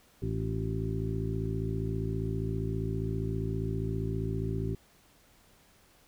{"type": "harmonic tone with a mistuned harmonic", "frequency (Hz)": 55, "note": "A1", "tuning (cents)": 0, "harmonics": [1, 2, 3, 4, 5, 6, 7], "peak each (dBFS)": [-37, -33, -36, -45, -40, -45, -38], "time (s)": [0.22, 4.75], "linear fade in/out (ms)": 5, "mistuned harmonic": 6, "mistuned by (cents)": 59, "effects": ["pink hiss -62 dBFS RMS until 6.07 s"]}